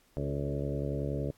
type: harmonic tone with a mistuned harmonic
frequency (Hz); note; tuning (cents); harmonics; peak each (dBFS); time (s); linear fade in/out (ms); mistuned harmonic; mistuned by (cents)
70.7; C#2; +35; 1 / 2 / 3 / 4 / 5 / 6 / 7 / 8 / 9; -38 / -34 / -43 / -39 / -42 / -40 / -43 / -40 / -47; 0.17-1.31; 0; 6; +18
effects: pink hiss -66 dBFS RMS until 1.37 s + AAC 64 kbps